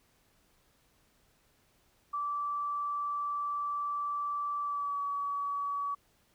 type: tone with pitch glide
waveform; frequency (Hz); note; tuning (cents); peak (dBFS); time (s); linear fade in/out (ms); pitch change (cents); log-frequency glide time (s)
sine; 1162 to 1137.4; D6 to C#6; -19 to +44; -31; 2.13-5.95; 10; -37; 4.62-5.01
effects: pink hiss -69 dBFS RMS until 6.34 s